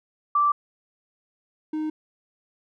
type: tone pair in turn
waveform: sine / triangle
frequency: 1169 / 309.6 Hz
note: D6 / D#4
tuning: -8 / -9 cents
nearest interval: octave + major seventh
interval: 2301 cents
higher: first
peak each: -17 / -23 dBFS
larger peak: first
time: 0.35-0.52 / 1.73-1.9 s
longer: neither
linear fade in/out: 5 ms
effects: none